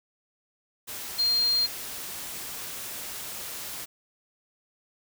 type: tone in noise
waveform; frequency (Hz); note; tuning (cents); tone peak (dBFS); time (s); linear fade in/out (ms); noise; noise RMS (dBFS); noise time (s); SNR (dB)
sine; 4200; C8; +6; -21; 1.18-1.67; 20; white; -37; 0.87-3.86; +13
effects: none